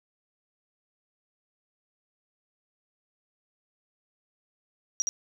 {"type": "tone with echo", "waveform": "sine", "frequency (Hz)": 5750, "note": "F8", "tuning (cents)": 50, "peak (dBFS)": -23, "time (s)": [5, 5.02], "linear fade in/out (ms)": 0, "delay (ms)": 70, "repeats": 1, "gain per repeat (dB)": -2, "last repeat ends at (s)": 5.09, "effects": []}